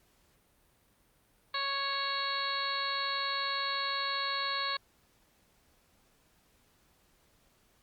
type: harmonic tone with a mistuned harmonic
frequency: 554.4 Hz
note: C#5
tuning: in tune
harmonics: 1 / 2 / 3 / 4 / 5 / 6 / 7 / 8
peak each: -45 / -35 / -38 / -41 / -45 / -46 / -38 / -37 dBFS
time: 1.54-4.77 s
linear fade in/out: 5 ms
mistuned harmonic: 8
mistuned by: -33 cents
effects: pink hiss -68 dBFS RMS until 7.82 s + Opus 48 kbps